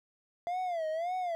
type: tone with vibrato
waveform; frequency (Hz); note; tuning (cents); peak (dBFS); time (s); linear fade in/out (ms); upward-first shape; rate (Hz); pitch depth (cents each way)
triangle; 681; F5; -44; -29; 0.47-1.35; 0; sine; 1.8; 150
effects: none